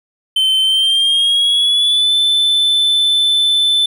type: tone with pitch glide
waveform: triangle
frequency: 3084 to 3522 Hz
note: G7 to A7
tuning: -29 to +1 cents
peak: -9 dBFS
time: 0.36-3.86 s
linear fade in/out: 5 ms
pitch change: +230 cents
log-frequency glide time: 0.61-2.13 s
effects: none